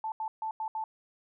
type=tone bursts at uneven times; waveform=sine; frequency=879 Hz; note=A5; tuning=2 cents flat; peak=-31 dBFS; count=5; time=0.04-0.12 / 0.2-0.28 / 0.42-0.51 / 0.6-0.68 / 0.75-0.84 s; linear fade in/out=2 ms; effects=none